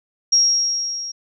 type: tone with level ramp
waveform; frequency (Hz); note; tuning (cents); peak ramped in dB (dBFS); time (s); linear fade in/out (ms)
sine; 5600; F8; +4; -10 to -27; 0.32-1.12; 10
effects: none